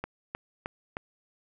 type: click train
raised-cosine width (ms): 0.5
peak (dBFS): -18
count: 4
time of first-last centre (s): 0.04-0.969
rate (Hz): 3.23
effects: none